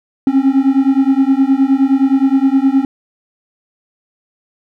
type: beating tone pair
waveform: triangle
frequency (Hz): 265.1 / 274.7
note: C4 / C#4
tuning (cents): +23 / -16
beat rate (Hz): 9.6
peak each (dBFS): -10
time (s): 0.27-2.85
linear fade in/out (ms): 2
effects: none